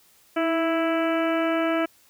harmonic tone with a mistuned harmonic, 329.8 Hz, E4, 1 cent sharp, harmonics 1 / 2 / 3 / 4 / 5 / 6 / 7 / 8 / 9, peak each -24 / -25 / -37 / -30 / -34 / -40 / -35 / -41 / -40 dBFS, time 0.36-1.86 s, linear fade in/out 10 ms, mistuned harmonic 1, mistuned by -30 cents, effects white hiss -58 dBFS RMS until 2.09 s

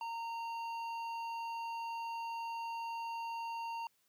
sine tone with hard clipping, 922 Hz, A#5, 19 cents flat, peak -40 dBFS, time 0.01-3.87 s, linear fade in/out 2 ms, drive 9 dB, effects white hiss -75 dBFS RMS until 4.08 s + high-pass 80 Hz 12 dB/octave

